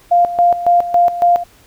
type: tone with tremolo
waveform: sine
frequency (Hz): 698.5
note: F5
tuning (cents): 0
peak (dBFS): -7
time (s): 0.11-1.44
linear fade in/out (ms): 10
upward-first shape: square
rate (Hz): 3.6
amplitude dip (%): 75
effects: pink hiss -48 dBFS RMS until 1.66 s